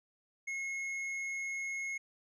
triangle tone with hard clipping, 2168 Hz, C#7, 39 cents flat, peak -37 dBFS, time 0.47-1.98 s, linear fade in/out 10 ms, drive 9 dB, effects resampled to 32000 Hz

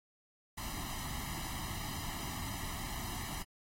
pink noise with comb filter, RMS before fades -41 dBFS, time 0.57-3.43 s, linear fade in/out 10 ms, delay 1 ms, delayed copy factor +0.85, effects AAC 48 kbps

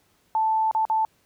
sine tone with dropouts, 880 Hz, A5, in tune, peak -19 dBFS, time 0.35-1.05 s, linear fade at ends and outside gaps 1 ms, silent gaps 0.712-0.749 / 0.852-0.899 s, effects pink hiss -64 dBFS RMS until 1.25 s + high-pass 60 Hz 12 dB/octave

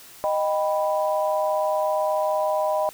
sine chord, Eb augmented, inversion none, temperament equal with one note detuned, 619 / 784 / 987.8 Hz, Eb5 / G5 / B5, -9 / 0 / 0 cents, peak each -22 / -27 / -27 dBFS, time 0.24-2.89 s, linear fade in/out 0 ms, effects white hiss -46 dBFS RMS until 2.93 s

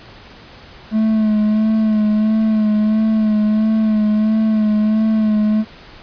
triangle tone with vibrato, 215.8 Hz, A3, 33 cents flat, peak -10 dBFS, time 0.91-5.65 s, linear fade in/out 50 ms, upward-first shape sine, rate 1.5 Hz, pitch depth 31 cents each way, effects pink hiss -40 dBFS RMS until 6.02 s + resampled to 11025 Hz

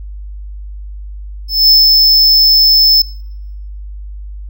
square tone with ADSR envelope, 5250 Hz, E8, 8 cents flat, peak -4 dBFS, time 1.48-3.02 s, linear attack 210 ms, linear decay 170 ms, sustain -2 dB, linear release 6 ms, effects noise-tail reverb RT60 0.9 s tail -25 dB re dry + added 50 Hz sine -24 dBFS peak until 4.49 s

